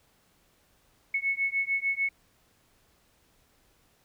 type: beating tone pair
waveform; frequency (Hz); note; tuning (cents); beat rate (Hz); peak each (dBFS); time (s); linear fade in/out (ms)
sine; 2199 / 2205.7; C#7 / C#7; -14 / -9; 6.7; -29; 1.14-2.09; 5
effects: pink hiss -66 dBFS RMS until 4.04 s